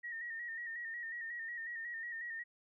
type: tone with vibrato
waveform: sine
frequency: 1863 Hz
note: A#6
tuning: 2 cents flat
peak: -40 dBFS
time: 0.03-2.44 s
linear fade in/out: 20 ms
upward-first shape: square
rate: 5.5 Hz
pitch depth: 42 cents each way
effects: none